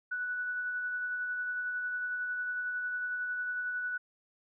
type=tone with tremolo; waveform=sine; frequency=1480 Hz; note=F#6; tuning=in tune; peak=-31 dBFS; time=0.11-3.98 s; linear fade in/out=10 ms; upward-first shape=sine; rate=11 Hz; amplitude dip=25%; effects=none